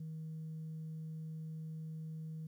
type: tone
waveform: sine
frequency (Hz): 158.3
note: D#3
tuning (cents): +30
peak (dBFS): -40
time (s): 0-2.47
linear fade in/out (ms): 5
effects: tanh soft clip ceiling -39 dBFS + 12-bit